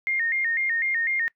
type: tone with vibrato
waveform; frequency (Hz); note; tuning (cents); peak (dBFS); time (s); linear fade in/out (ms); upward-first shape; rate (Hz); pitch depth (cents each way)
sine; 1975.5; B6; 0; -22; 0.07-1.28; 0; square; 4; 120
effects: noise-tail reverb RT60 0.1 s tail -22 dB re dry